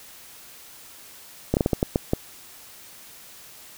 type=slowing click train; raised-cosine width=2 ms; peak=-6 dBFS; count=8; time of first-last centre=1.54-2.134 s; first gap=29 ms; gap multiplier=1.35; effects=white hiss -46 dBFS RMS until 3.77 s